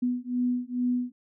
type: beating tone pair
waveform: sine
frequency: 246 / 248.3 Hz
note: B3 / B3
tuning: -7 / +9 cents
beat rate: 2.3 Hz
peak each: -28 dBFS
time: 0.02-1.12 s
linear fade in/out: 10 ms
effects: none